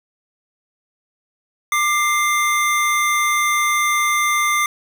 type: tone pair together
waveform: square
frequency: 1190.4 / 2093 Hz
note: D6 / C7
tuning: +23 / 0 cents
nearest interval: minor seventh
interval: 977 cents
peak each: -19 dBFS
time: 1.72-4.66 s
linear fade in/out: 2 ms
effects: none